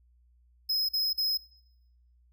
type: tone bursts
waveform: square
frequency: 5110 Hz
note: D#8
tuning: 45 cents sharp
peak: -26 dBFS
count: 3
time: 0.69-1.376 s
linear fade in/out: 10 ms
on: 200 ms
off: 43 ms
effects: noise-tail reverb RT60 0.9 s tail -23 dB re dry + added 60 Hz sine -60 dBFS peak until 2.32 s